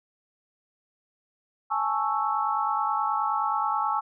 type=chord; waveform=sine; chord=A major seventh; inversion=third; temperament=equal; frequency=830.6 / 880 / 1108.7 / 1318.5 Hz; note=G#5 / A5 / C#6 / E6; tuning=0 / 0 / 0 / 0 cents; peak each=-29 dBFS; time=1.7-4.01 s; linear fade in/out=20 ms; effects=none